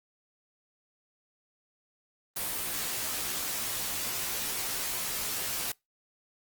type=noise with comb filter; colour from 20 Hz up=white; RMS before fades=-33 dBFS; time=2.36-5.72 s; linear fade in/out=5 ms; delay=15 ms; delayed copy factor=-1; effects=noise-tail reverb RT60 0.2 s tail -25 dB re dry + Opus 32 kbps